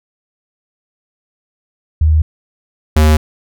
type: tone pair in turn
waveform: sine / square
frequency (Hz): 77.9 / 77.09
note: D#2 / D#2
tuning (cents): +3 / -15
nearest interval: unison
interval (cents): 18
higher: first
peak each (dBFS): -7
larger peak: neither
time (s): 2.01-2.22 / 2.96-3.17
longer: neither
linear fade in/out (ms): 5
effects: none

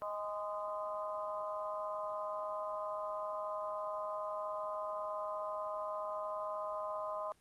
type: harmonic tone with a mistuned harmonic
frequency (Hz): 206.1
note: G#3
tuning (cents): -13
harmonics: 3 / 4 / 5 / 6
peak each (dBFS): -40 / -49 / -41 / -45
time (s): 0.02-7.32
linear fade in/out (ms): 0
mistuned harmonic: 3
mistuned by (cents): +18
effects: pink hiss -69 dBFS RMS until 7.4 s + Opus 24 kbps

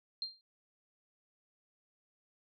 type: tone with exponential decay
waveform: sine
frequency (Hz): 4186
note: C8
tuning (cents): 0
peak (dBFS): -32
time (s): 0.22-0.41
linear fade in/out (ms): 1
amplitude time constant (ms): 41
effects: none

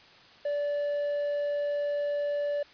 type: tone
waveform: triangle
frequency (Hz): 580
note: D5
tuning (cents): -22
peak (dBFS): -25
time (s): 0.45-2.63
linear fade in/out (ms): 5
effects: white hiss -54 dBFS RMS until 2.73 s + resampled to 11025 Hz

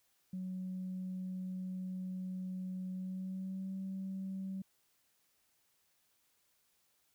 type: tone with pitch glide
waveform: sine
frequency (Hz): 185.3 to 191.17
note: F#3 to G3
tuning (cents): +3 to -43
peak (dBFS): -37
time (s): 0.33-4.62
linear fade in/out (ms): 5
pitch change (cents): +54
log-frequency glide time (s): 2.93-3.73
effects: tanh soft clip ceiling -34 dBFS + white hiss -75 dBFS RMS until 7.14 s

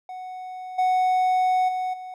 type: tone with level steps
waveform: triangle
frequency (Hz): 740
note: F#5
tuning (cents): 0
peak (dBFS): -31 / -16 / -22 / -32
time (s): 0.09-2.14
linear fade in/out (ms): 2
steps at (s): 0.78 / 1.68 / 1.93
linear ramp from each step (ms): 10
effects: none

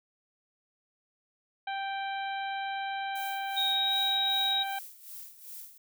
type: harmonic tone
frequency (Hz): 784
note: G5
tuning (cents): 0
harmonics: 1 / 2 / 3 / 4 / 5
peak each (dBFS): -33 / -39 / -43 / -45 / -47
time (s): 1.67-4.79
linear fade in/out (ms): 5
type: noise with tremolo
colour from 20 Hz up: violet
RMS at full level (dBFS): -43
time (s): 3.15-5.78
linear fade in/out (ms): 5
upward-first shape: sine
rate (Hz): 2.6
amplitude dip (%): 75
type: tone with pitch glide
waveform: sine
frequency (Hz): 3768 to 3814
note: A#7 to A#7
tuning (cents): +18 to +39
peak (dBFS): -26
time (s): 3.56-4.64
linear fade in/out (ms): 20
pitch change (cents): +21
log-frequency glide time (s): 3.68-3.95
effects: none

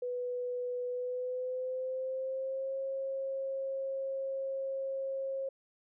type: tone with pitch glide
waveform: sine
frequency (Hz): 493.9 to 538.6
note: B4 to C#5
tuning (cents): 0 to -50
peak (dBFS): -33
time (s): 0.02-5.49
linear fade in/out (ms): 5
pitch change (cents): +150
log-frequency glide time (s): 0.88-2.77
effects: none

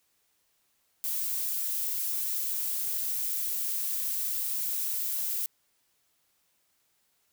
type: noise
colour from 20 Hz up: violet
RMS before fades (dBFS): -31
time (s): 1.04-5.46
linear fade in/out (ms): 0
effects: white hiss -72 dBFS RMS until 7.32 s

